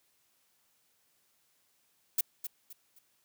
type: noise with echo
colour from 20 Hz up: violet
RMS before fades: -27 dBFS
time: 2.18-2.21 s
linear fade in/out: 5 ms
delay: 260 ms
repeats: 3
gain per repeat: -10 dB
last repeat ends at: 2.99 s
effects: white hiss -72 dBFS RMS until 3.24 s + high-pass 60 Hz 12 dB/octave